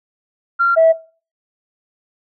sine tone pair in turn, 1380 / 651.3 Hz, F6 / E5, -21 / -21 cents, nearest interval octave + minor second, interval 1300 cents, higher first, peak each -10 / -6 dBFS, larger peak second, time 0.59-0.76 / 0.76-0.93 s, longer neither, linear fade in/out 20 ms, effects noise-tail reverb RT60 0.4 s tail -21 dB re dry + tanh soft clip ceiling -4 dBFS

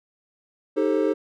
triangle chord, A half-diminished seventh, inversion second, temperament equal with one note detuned, 311.1 / 392 / 440 / 531.5 Hz, Eb4 / G4 / A4 / C5, 0 / 0 / 0 / +27 cents, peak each -22 / -23 / -22 / -25 dBFS, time 0.76-1.14 s, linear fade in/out 20 ms, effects none

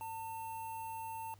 square tone with notch filter, 900 Hz, A5, 39 cents sharp, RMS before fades -43 dBFS, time 0.01-1.34 s, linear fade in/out 0 ms, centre 4800 Hz, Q 0.5, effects added 100 Hz sine -58 dBFS peak until 1.39 s + pink hiss -67 dBFS RMS until 1.39 s

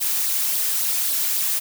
blue noise with flanger, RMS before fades -22 dBFS, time 0-1.6 s, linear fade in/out 20 ms, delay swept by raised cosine 0.21 to 2.91 ms, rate 3.6 Hz, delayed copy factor +0.5, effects none

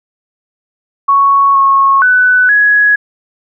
sine tone with pitch steps, 1110 / 1095 / 1496 / 1674 Hz, C#6 / C#6 / F#6 / G#6, +2 / -22 / +19 / +13 cents, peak -5 dBFS, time 1.08-2.96 s, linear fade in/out 10 ms, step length 470 ms, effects none

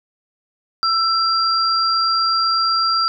sine tone pair together, 1336 / 4754 Hz, E6 / D8, +23 / +20 cents, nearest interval octave + minor seventh, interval 2197 cents, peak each -17 / -18 dBFS, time 0.83-3.08 s, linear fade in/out 0 ms, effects none

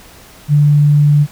sine tone, 146.83 Hz, D3, in tune, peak -6 dBFS, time 0.48-1.27 s, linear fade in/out 50 ms, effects pink hiss -40 dBFS RMS until 1.31 s

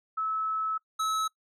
sine / square tone pair in turn, 1300 / 1294.5 Hz, E6 / E6, -24 / -32 cents, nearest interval unison, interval 8 cents, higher first, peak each -27 dBFS, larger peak neither, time 0.17-0.78 / 0.99-1.28 s, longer first, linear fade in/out 10 ms, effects noise-tail reverb RT60 0.1 s tail -22 dB re dry + low-pass 10000 Hz 12 dB/octave

